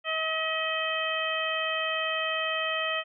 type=harmonic tone with a mistuned harmonic; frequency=638 Hz; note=D#5; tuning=43 cents sharp; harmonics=1 / 2 / 3 / 4 / 5; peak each=-33 / -33 / -33 / -33 / -33 dBFS; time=0.04-3.04 s; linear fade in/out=50 ms; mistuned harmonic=5; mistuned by=-42 cents; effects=none